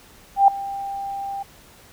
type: tone with ADSR envelope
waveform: sine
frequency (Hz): 792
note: G5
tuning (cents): +18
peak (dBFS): -7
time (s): 0.36-1.43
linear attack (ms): 120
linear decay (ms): 3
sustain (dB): -19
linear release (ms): 8
effects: pink hiss -49 dBFS RMS until 1.92 s